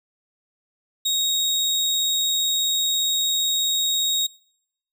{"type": "tone", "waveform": "30% pulse", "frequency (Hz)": 3763, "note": "A#7", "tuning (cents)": 16, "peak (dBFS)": -17, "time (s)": [1.05, 4.27], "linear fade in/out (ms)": 10, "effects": ["noise-tail reverb RT60 0.7 s tail -25 dB re dry"]}